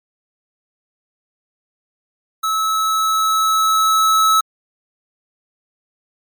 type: tone with level ramp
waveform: square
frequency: 1299 Hz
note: E6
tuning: 26 cents flat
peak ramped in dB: -17 to -11 dBFS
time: 2.43-4.41 s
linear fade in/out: 10 ms
effects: MP3 96 kbps